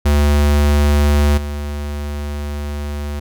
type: tone with level steps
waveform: square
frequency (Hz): 73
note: D2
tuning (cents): -10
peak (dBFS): -11 / -22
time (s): 0.05-3.2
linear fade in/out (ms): 10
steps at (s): 1.37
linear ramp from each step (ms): 10
effects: none